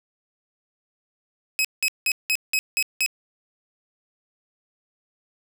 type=tone bursts; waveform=sawtooth; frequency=2549 Hz; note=D#7; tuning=41 cents sharp; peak=-16 dBFS; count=7; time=1.59-3.062 s; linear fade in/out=0 ms; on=56 ms; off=180 ms; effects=none